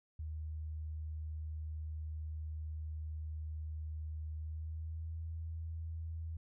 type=tone with pitch glide; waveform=sine; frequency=77.78 to 81.22 Hz; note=D#2 to E2; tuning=0 to -25 cents; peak=-39 dBFS; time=0.19-6.37 s; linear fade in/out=5 ms; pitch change=+75 cents; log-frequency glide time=4.35-5.19 s; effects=none